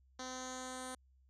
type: tone with low-pass filter sweep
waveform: 10% pulse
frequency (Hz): 256.4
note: C4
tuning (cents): -35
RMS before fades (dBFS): -45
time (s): 0.19-0.95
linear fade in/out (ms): 5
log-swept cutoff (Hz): 5500 to 9200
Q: 4.2
effects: added 65 Hz sine -65 dBFS peak until 1.29 s